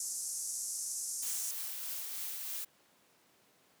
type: band-pass noise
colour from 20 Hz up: pink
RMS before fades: -39 dBFS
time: 0-1.51 s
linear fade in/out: 2 ms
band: 5800 to 11000 Hz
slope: 48 dB/octave
type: noise with tremolo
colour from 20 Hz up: blue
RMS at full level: -39 dBFS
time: 1.22-2.65 s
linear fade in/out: 10 ms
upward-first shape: triangle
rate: 3.2 Hz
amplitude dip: 30%
effects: pink hiss -67 dBFS RMS until 3.8 s + high-pass 200 Hz 12 dB/octave